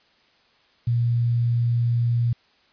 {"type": "tone with quantisation", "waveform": "sine", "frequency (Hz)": 118.8, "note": "A#2", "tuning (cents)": 33, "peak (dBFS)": -18, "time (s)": [0.87, 2.33], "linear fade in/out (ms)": 5, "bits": 8, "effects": ["white hiss -60 dBFS RMS until 2.72 s", "resampled to 11025 Hz"]}